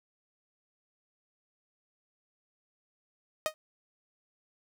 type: tone with exponential decay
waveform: sawtooth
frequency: 622.3 Hz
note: D#5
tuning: in tune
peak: -20 dBFS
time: 3.46-3.54 s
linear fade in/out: 0 ms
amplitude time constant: 17 ms
effects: none